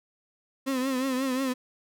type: tone with vibrato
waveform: 35% pulse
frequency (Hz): 261.6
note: C4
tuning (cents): 0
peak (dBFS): -24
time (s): 0.66-1.54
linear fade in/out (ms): 20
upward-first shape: triangle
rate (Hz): 5.6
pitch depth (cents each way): 85
effects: none